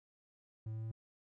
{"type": "tone with pitch steps", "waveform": "triangle", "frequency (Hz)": [110, 110.96, 111.92], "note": ["A2", "A2", "A2"], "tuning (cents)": [0, 15, 30], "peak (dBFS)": -37, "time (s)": [0.66, 0.915], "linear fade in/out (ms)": 5, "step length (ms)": 85, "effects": []}